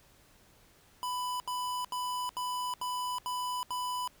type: tone bursts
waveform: square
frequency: 995 Hz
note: B5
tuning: 13 cents sharp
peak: -33 dBFS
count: 7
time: 1.03-4.076 s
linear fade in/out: 0 ms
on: 370 ms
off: 76 ms
effects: pink hiss -62 dBFS RMS until 4.2 s